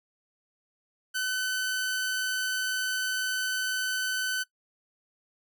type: tone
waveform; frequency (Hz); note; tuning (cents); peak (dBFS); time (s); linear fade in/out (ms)
sawtooth; 1514; F#6; +39; -24; 1.14-4.44; 20
effects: noise-tail reverb RT60 0.1 s tail -19 dB re dry